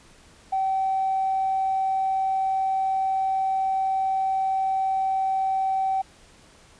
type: tone with tanh clipping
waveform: triangle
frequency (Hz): 768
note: G5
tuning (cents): -36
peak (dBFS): -21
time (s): 0.52-6.02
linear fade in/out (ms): 10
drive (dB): 4
effects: pink hiss -53 dBFS RMS until 6.79 s + resampled to 22050 Hz